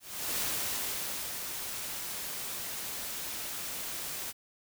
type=noise with ADSR envelope; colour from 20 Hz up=white; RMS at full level=-32 dBFS; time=0-4.33 s; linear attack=370 ms; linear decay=940 ms; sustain=-6 dB; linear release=34 ms; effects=none